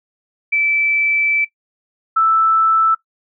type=tone pair in turn; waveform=sine; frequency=2319 / 1319.7 Hz; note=D7 / E6; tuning=-22 / +2 cents; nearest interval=minor seventh; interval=976 cents; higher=first; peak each=-13 / -10 dBFS; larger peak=second; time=0.52-1.45 / 2.16-2.95 s; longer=first; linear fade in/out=10 ms; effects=noise-tail reverb RT60 0.1 s tail -17 dB re dry